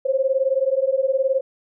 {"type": "beating tone pair", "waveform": "sine", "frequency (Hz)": [523.3, 542.3], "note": ["C5", "C#5"], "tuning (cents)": [0, -38], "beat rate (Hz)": 19, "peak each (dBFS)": -20, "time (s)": [0.05, 1.41], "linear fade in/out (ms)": 10, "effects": []}